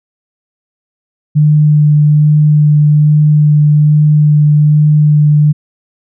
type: tone with vibrato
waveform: sine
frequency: 150 Hz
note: D3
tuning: 37 cents sharp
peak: -4 dBFS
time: 1.35-5.53 s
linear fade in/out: 20 ms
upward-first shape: sine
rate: 1.2 Hz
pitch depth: 11 cents each way
effects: none